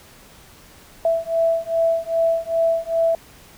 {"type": "beating tone pair", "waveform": "sine", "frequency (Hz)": [660, 662.5], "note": ["E5", "E5"], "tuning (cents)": [2, 9], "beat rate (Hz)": 2.5, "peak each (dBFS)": -20, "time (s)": [1.05, 3.15], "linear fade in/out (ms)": 2, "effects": ["pink hiss -47 dBFS RMS until 3.57 s"]}